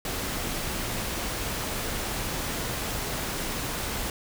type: noise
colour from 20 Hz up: pink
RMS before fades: -31 dBFS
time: 0.05-4.1 s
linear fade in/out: 2 ms
effects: none